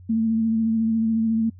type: tone with vibrato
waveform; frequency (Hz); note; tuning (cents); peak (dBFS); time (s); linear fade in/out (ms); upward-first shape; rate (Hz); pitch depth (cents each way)
sine; 224; A3; +31; -18; 0.09-1.5; 10; sine; 14; 24
effects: noise-tail reverb RT60 0.1 s tail -26 dB re dry + added 91 Hz sine -42 dBFS peak until 1.59 s